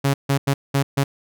sawtooth tone bursts at uneven times, 138.6 Hz, C#3, in tune, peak -12 dBFS, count 5, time 0.04-0.14 / 0.29-0.38 / 0.47-0.54 / 0.74-0.83 / 0.97-1.04 s, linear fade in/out 10 ms, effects none

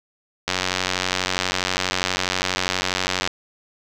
click train, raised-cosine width 0.2 ms, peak -3 dBFS, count 259, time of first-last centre 0.48-3.275 s, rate 92.3 Hz, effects none

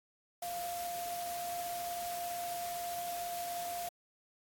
sine tone in noise, 698.5 Hz, F5, in tune, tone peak -37 dBFS, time 0.42-3.89 s, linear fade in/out 5 ms, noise white, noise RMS -45 dBFS, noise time 0.42-3.89 s, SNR +5 dB, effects AAC 64 kbps

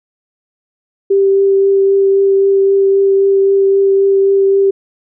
sine tone with vibrato, 392 Hz, G4, in tune, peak -7 dBFS, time 1.1-4.71 s, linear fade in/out 10 ms, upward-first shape triangle, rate 3.8 Hz, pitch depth 11 cents each way, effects none

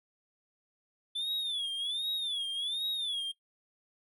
triangle tone with vibrato, 3485 Hz, A7, 17 cents flat, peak -30 dBFS, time 1.15-3.32 s, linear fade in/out 10 ms, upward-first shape sine, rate 1.3 Hz, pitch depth 150 cents each way, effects noise-tail reverb RT60 0.1 s tail -17 dB re dry

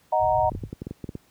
sine chord, D# minor, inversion none, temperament equal, 622.3 / 740 / 932.3 Hz, D#5 / F#5 / A#5, 0 / 0 / 0 cents, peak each -23 dBFS, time 0.12-0.5 s, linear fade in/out 10 ms
pink low-pass noise, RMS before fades -31 dBFS, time 0.19-0.7 s, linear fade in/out 50 ms, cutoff 140 Hz, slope 96 dB/octave
clicks, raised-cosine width 3 ms, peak -19 dBFS, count 10, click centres 0.519 / 0.551 / 0.637 / 0.729 / 0.819 / 0.869 / 0.91 / 1.042 / 1.091 / 1.153 s
effects pink hiss -61 dBFS RMS until 1.3 s + high-pass 60 Hz 12 dB/octave

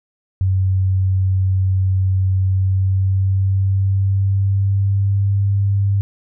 sine tone with pitch glide, 94.6 to 99.48 Hz, F#2 to G2, +39 to +26 cents, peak -13 dBFS, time 0.41-6.01 s, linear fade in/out 0 ms, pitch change +87 cents, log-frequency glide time 2.4-5.34 s, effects none

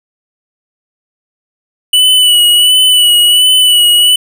square tone with vibrato, 2960 Hz, F#7, in tune, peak -5 dBFS, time 1.93-4.16 s, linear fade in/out 5 ms, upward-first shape sine, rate 1.4 Hz, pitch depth 35 cents each way, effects none

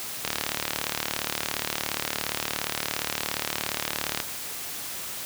click train, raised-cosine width 0.2 ms, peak -8 dBFS, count 148, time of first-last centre 0.25-4.202 s, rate 37.2 Hz, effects white hiss -35 dBFS RMS until 5.25 s + high-pass 60 Hz 12 dB/octave

